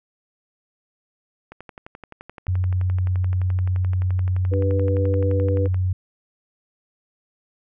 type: click train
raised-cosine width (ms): 0.5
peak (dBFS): -23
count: 50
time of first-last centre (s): 1.52-5.744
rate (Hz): 11.6
type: tone with pitch glide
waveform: sine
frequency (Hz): 91.7 to 92.28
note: F#2 to F#2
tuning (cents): -15 to -4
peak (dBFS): -18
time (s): 2.48-5.93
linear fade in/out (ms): 5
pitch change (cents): +11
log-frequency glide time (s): 3.19-4.95
type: harmonic tone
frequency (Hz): 98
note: G2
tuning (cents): 0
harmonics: 3 / 4 / 5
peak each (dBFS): -28 / -34 / -23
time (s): 4.51-5.68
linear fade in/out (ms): 20
effects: none